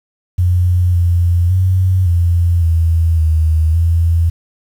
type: tone with pitch steps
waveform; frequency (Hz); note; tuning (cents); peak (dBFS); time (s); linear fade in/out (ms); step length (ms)
sine; 89.2 / 86.9 / 92.8 / 86.1 / 82.5 / 79.4 / 83.6; F2 / F2 / F#2 / F2 / E2 / D#2 / E2; +37 / -8 / +6 / -24 / +2 / +36 / +25; -9; 0.38-4.3; 10; 560
effects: 7-bit